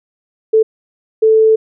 sine tone bursts at uneven times, 440 Hz, A4, in tune, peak -6 dBFS, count 2, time 0.53-0.63 / 1.22-1.56 s, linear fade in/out 10 ms, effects none

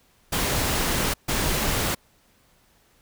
pink noise bursts at uneven times, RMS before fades -24 dBFS, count 2, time 0.32-1.14 / 1.28-1.95 s, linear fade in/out 10 ms, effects pink hiss -61 dBFS RMS until 3.01 s

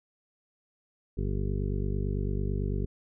harmonic tone, 49 Hz, G1, in tune, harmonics 1 / 2 / 3 / 4 / 5 / 7 / 8 / 9, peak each -30 / -33 / -36 / -38 / -41 / -44 / -39 / -45 dBFS, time 1.17-2.86 s, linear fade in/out 10 ms, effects none

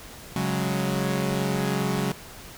sawtooth chord, C# suspended fourth, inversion none, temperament equal, 138.59 / 185 / 207.7 Hz, C#3 / F#3 / G#3, 0 / 0 / 0 cents, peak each -24 / -23 / -26 dBFS, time 0.36-2.12 s, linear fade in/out 2 ms, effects pink hiss -43 dBFS RMS until 2.57 s

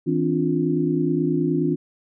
sine tone cluster, 160.6 / 264.1 / 293.6 / 351.3 Hz, E3 / C4 / D4 / F4, -45 / +16 / 0 / +10 cents, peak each -24 dBFS, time 0.06-1.76 s, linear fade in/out 20 ms, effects none

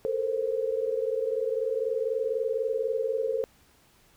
sine tone cluster, 440.9 / 461.2 / 525 Hz, A4 / A#4 / C5, +4 / -19 / +6 cents, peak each -30 dBFS, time 0.05-3.44 s, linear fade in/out 0 ms, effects pink hiss -61 dBFS RMS until 4.16 s

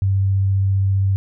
sine tone with vibrato, 97.2 Hz, G2, 14 cents flat, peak -14 dBFS, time 0.02-1.16 s, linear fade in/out 0 ms, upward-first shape sine, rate 15 Hz, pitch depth 8 cents each way, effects none

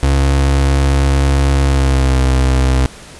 35% pulse tone with pitch glide, 68.9 to 65.18 Hz, C#2 to C2, -10 to -6 cents, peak -8 dBFS, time 0.03-2.86 s, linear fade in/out 0 ms, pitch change -96 cents, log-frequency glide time 1.6-2.23 s, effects pink hiss -36 dBFS RMS until 3.19 s + resampled to 24000 Hz

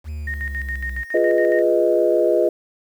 triangle exponential sweep, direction down, 77.5 to 62.1 Hz, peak -24 dBFS, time 0.04-1.05 s, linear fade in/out 50 ms
sine tone with tremolo, 1851 Hz, A#6, 13 cents flat, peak -24 dBFS, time 0.27-1.62 s, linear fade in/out 5 ms, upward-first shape square, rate 7.2 Hz, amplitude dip 70%
sine chord, F half-diminished seventh, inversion none, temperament equal, 349.2 / 415.3 / 493.9 / 622.3 Hz, F4 / Ab4 / Cb5 / Eb5, 0 / 0 / 0 / 0 cents, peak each -19 / -21 / -20 / -18 dBFS, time 1.14-2.49 s, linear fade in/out 5 ms
effects tanh soft clip ceiling -2 dBFS + 8-bit

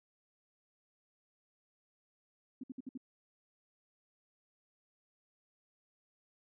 sine tone bursts, 259.5 Hz, C4, 14 cents flat, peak -40 dBFS, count 5, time 2.61-2.976 s, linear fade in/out 5 ms, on 26 ms, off 59 ms, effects none

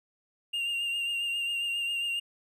triangle tone with vibrato, 2794 Hz, F7, in tune, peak -27 dBFS, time 0.53-2.2 s, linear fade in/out 10 ms, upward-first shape triangle, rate 7.4 Hz, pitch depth 32 cents each way, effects none

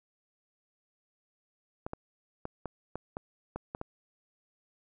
clicks, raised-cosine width 1 ms, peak -22 dBFS, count 9, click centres 1.865 / 1.934 / 2.454 / 2.657 / 2.956 / 3.169 / 3.56 / 3.749 / 3.814 s, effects none

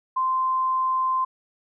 sine tone, 1040 Hz, C6, 11 cents flat, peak -20 dBFS, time 0.16-1.25 s, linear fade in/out 10 ms, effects none

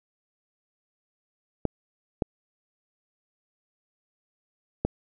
clicks, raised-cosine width 2 ms, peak -10 dBFS, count 3, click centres 1.653 / 2.222 / 4.85 s, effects none

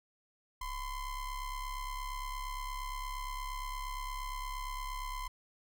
square ring-modulated tone, 523.3 Hz, C5, in tune, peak -35 dBFS, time 0.61-5.28 s, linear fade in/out 5 ms, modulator 489 Hz, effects none

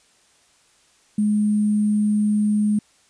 sine tone with sample-and-hold, 210 Hz, G#3, 19 cents sharp, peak -16 dBFS, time 1.18-2.79 s, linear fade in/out 5 ms, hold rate 8820 Hz, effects white hiss -58 dBFS RMS until 3.09 s + resampled to 22050 Hz

